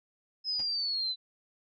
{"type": "linear sweep", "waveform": "sine", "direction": "down", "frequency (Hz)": [5140, 3974], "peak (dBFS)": -29, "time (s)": [0.44, 1.16], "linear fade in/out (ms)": 50}
{"type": "noise with exponential decay", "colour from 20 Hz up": "pink", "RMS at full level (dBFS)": -41, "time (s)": [0.59, 0.68], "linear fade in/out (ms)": 5, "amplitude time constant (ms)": 18}
{"effects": ["resampled to 16000 Hz"]}